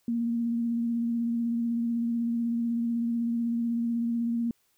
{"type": "tone with vibrato", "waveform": "sine", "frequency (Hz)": 233.8, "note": "A#3", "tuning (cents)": 5, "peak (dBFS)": -25, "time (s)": [0.08, 4.51], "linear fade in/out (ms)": 2, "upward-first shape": "triangle", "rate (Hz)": 16, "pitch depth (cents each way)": 25, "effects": ["white hiss -70 dBFS RMS until 4.77 s"]}